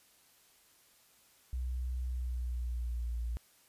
sine tone with pitch glide, 62.7 to 58.5 Hz, B1 to A#1, +27 to +7 cents, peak -33 dBFS, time 1.53-3.37 s, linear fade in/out 0 ms, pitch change -120 cents, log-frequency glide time 2.06-3.18 s, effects white hiss -65 dBFS RMS until 3.68 s + resampled to 32000 Hz

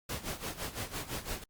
pink noise with tremolo, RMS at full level -36 dBFS, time 0.09-1.44 s, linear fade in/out 5 ms, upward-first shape sine, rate 5.9 Hz, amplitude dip 80%, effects Opus 48 kbps

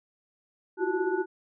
sine tone cluster, 332.6 / 361.7 / 378 / 874 / 1468 Hz, E4 / F#4 / F#4 / A5 / F#6, +16 / -39 / +37 / -12 / -14 cents, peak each -34 / -29 / -29 / -35 / -36 dBFS, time 0.77-1.26 s, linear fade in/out 50 ms, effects none

